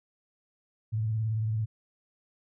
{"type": "tone with vibrato", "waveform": "sine", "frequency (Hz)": 110, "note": "A2", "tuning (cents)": 0, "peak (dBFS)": -26, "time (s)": [0.92, 1.66], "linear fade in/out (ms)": 20, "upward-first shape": "triangle", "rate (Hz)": 18, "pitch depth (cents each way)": 70, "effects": []}